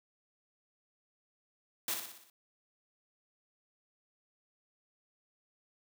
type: noise with echo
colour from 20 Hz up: white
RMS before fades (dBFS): -34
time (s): 1.88-1.94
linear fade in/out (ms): 2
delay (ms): 60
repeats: 6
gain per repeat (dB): -5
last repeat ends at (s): 2.3
effects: high-pass 200 Hz 12 dB/octave